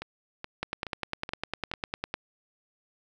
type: two click trains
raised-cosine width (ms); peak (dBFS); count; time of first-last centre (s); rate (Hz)
0.3; -14 / -20; 16 / 5; 0.63-2.141 / 0.02-1.715; 9.93 / 2.36
effects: none